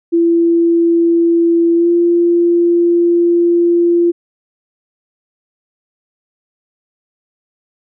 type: tone with pitch glide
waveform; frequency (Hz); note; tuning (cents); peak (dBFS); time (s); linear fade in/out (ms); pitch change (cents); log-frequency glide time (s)
sine; 337.3 to 344; E4 to F4; +40 to -26; -8; 0.12-4.12; 20; +34; 1.75-1.89
effects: none